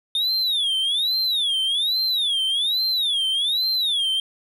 triangle tone with vibrato, 3589 Hz, A7, 34 cents sharp, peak -18 dBFS, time 0.15-4.2 s, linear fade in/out 2 ms, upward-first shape sine, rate 1.2 Hz, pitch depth 250 cents each way, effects none

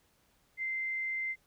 sine tone, 2081 Hz, C7, 10 cents flat, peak -32 dBFS, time 0.57-1.36 s, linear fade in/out 50 ms, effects pink hiss -70 dBFS RMS until 1.46 s

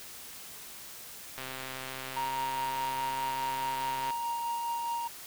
click train, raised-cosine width 0.3 ms, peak -23 dBFS, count 358, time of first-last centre 1.38-4.105 s, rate 131 Hz
triangle tone with tremolo, 937 Hz, A#5, 9 cents sharp, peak -28 dBFS, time 2.16-5.08 s, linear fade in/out 10 ms, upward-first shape sine, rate 4.8 Hz, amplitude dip 25%
effects white hiss -46 dBFS RMS until 5.26 s

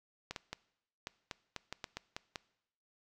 clicks, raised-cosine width 0.2 ms, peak -22 dBFS, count 11, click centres 0.31 / 0.362 / 0.53 / 1.071 / 1.312 / 1.563 / 1.726 / 1.842 / 1.97 / 2.165 / 2.358 s, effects noise-tail reverb RT60 0.8 s tail -21 dB re dry

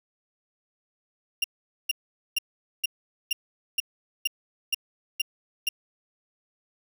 35% pulse tone bursts, 2794 Hz, F7, in tune, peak -20 dBFS, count 10, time 1.42-5.69 s, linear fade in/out 5 ms, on 22 ms, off 450 ms, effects none

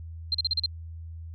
sine tone bursts, 4161 Hz, C8, 10 cents flat, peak -22 dBFS, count 6, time 0.32-0.66 s, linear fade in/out 2 ms, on 25 ms, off 38 ms, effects added 82 Hz sine -37 dBFS peak until 1.34 s

